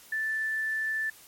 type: tone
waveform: sine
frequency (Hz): 1760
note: A6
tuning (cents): 0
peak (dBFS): -27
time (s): 0.12-1.1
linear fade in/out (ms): 5
effects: white hiss -53 dBFS RMS until 1.27 s + MP3 64 kbps